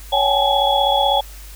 sine tone cluster, 561 / 767 / 823 / 859 / 3368 Hz, C#5 / G5 / G#5 / A5 / G#7, +21 / -38 / -16 / -42 / +24 cents, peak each -20 dBFS, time 0.12-1.21 s, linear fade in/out 10 ms, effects added 50 Hz sine -35 dBFS peak until 1.55 s + white hiss -42 dBFS RMS until 1.55 s

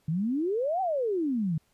sine exponential two-way sweep, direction up then down, 149.1 to 784 to 149.1 Hz, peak -25 dBFS, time 0.08-1.58 s, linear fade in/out 5 ms, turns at 0.81 s, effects pink hiss -69 dBFS RMS until 1.73 s + resampled to 32000 Hz

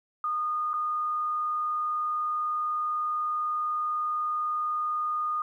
sine tone with dropouts, 1226 Hz, D#6, 26 cents flat, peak -26 dBFS, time 0.24-5.42 s, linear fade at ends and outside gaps 2 ms, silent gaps 0.733-0.739 s, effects 11-bit

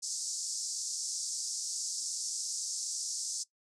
pink band-pass noise, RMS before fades -37 dBFS, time 0.02-3.44 s, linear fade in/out 20 ms, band 5000 to 8600 Hz, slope 48 dB/octave, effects noise-tail reverb RT60 0.1 s tail -18 dB re dry

